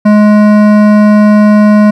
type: tone with hard clipping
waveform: triangle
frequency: 210 Hz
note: G#3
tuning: 19 cents sharp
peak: -4 dBFS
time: 0.05-1.91 s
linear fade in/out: 10 ms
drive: 18 dB
effects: none